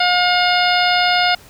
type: harmonic tone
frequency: 716 Hz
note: F5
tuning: 43 cents sharp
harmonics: 1 / 2 / 3 / 4 / 5 / 6 / 7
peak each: -16 / -19 / -21 / -22 / -23 / -24 / -24 dBFS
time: 0-1.35 s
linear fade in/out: 5 ms
effects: pink hiss -44 dBFS RMS until 1.49 s